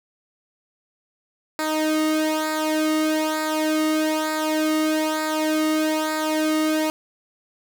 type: tone with flanger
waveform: sawtooth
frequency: 311.1 Hz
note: D#4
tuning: in tune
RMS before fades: -22 dBFS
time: 1.59-6.9 s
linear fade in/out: 0 ms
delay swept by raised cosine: 0.33 to 1.22 ms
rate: 1.1 Hz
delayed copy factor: -0.75
effects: none